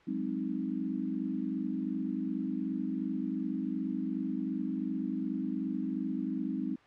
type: chord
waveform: sine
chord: Ab dominant seventh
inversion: third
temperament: equal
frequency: 185 / 207.7 / 261.6 / 311.1 Hz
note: Gb3 / Ab3 / C4 / Eb4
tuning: 0 / 0 / 0 / 0 cents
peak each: -39 / -37 / -35 / -37 dBFS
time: 0.07-6.76 s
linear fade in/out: 10 ms
effects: white hiss -59 dBFS RMS until 6.86 s + low-pass 2000 Hz 12 dB/octave